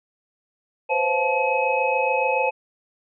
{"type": "tone cluster", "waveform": "sine", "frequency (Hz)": [505, 532, 696, 870, 2548], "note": ["B4", "C5", "F5", "A5", "D#7"], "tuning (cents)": [39, 29, -6, -20, 41], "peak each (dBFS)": [-26, -24, -32, -23, -25], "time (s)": [0.89, 2.51], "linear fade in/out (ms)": 20, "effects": []}